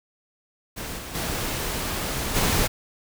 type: noise with level steps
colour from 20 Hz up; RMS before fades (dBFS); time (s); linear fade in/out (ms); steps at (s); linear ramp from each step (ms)
pink; -33 / -36 / -28 / -22; 0.76-2.68; 20; 0.97 / 1.14 / 2.34; 20
effects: none